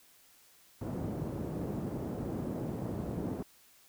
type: band-pass noise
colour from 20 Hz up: pink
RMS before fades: -37 dBFS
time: 0.81-3.43 s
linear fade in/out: 5 ms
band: 110 to 440 Hz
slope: 12 dB/octave
effects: white hiss -62 dBFS RMS until 3.88 s